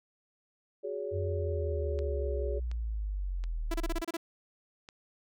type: chord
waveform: sine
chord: F# suspended second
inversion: none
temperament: equal with one note detuned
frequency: 370 / 415.3 / 565.4 Hz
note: F#4 / G#4 / C#5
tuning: 0 / 0 / +34 cents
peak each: -40 / -36 / -38 dBFS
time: 0.83-2.6 s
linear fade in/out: 20 ms
type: linear sweep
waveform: sine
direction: down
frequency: 92.7 to 30.34 Hz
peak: -31 dBFS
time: 1.11-4.03 s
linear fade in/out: 50 ms
type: click train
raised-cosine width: 0.2 ms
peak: -30 dBFS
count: 5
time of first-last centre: 1.99-4.889 s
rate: 1.38 Hz
type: tone bursts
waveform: sawtooth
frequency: 333 Hz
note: E4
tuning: 18 cents sharp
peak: -28 dBFS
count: 8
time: 3.71-4.169 s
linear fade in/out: 5 ms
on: 32 ms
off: 29 ms
effects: none